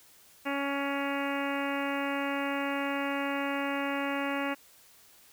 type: harmonic tone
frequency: 279.5 Hz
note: C#4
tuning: 14 cents sharp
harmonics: 1 / 2 / 3 / 4 / 5 / 6 / 7 / 8 / 9 / 10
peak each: -33 / -36 / -38 / -39 / -40 / -41 / -41 / -42 / -43 / -43 dBFS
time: 0.45-4.55 s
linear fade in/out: 20 ms
effects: white hiss -58 dBFS RMS until 5.32 s